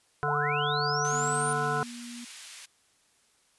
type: harmonic tone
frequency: 146.7 Hz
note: D3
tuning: 2 cents flat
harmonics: 1 / 3 / 5 / 7 / 9 / 10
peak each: -33 / -33 / -33 / -33 / -33 / -33 dBFS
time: 0.23-1.83 s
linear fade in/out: 0 ms
type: linear sweep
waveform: sine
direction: up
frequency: 640 to 9397 Hz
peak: -32 dBFS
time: 0.28-1.53 s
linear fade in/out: 2 ms
type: high-pass noise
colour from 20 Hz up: pink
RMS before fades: -45 dBFS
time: 1.04-2.66 s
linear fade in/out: 10 ms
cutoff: 2300 Hz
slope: 12 dB/octave
type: tone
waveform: sine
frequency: 239.2 Hz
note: A#3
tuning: 45 cents sharp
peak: -40 dBFS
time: 1.12-2.25 s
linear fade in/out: 10 ms
effects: white hiss -66 dBFS RMS until 3.58 s + resampled to 24000 Hz